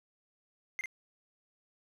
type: tone with echo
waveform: triangle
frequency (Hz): 2093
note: C7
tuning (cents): 0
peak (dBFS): -31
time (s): 0.79-0.81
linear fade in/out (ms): 0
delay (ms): 48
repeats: 1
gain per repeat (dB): -5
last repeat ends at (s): 0.858
effects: none